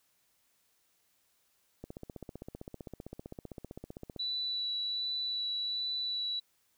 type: click train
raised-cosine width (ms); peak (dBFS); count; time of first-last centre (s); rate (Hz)
2; -29; 37; 1.84-4.163; 15.5
type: tone with vibrato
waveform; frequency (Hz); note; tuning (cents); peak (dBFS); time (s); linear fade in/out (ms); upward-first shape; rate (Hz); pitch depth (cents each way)
sine; 3951; B7; 0; -32; 4.19-6.4; 10; sine; 1.3; 10
effects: white hiss -73 dBFS RMS until 6.77 s